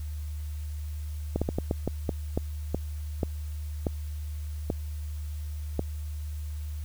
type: slowing click train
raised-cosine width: 2 ms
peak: -13 dBFS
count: 13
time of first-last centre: 1.36-5.793 s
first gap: 56 ms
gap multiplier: 1.31
effects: added 75 Hz sine -32 dBFS peak until 6.84 s + white hiss -54 dBFS RMS until 6.84 s